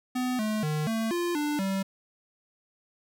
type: tone with pitch steps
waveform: square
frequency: 251.8 / 215 / 152.6 / 224 / 347.9 / 295.8 / 193.5 Hz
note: B3 / A3 / D#3 / A3 / F4 / D4 / G3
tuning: +34 / -40 / -33 / +31 / -7 / +13 / -22 cents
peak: -27 dBFS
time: 0.15-1.83 s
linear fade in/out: 10 ms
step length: 240 ms
effects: none